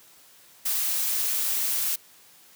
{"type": "noise", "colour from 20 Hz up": "blue", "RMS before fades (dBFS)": -26, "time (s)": [0.65, 1.96], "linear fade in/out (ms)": 10, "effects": ["white hiss -54 dBFS RMS until 2.55 s", "high-pass 100 Hz 12 dB/octave"]}